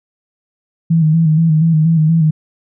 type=tone with vibrato; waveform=sine; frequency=160 Hz; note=D#3; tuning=49 cents sharp; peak=-8 dBFS; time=0.9-2.31 s; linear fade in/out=10 ms; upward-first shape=square; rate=4.2 Hz; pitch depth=50 cents each way; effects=none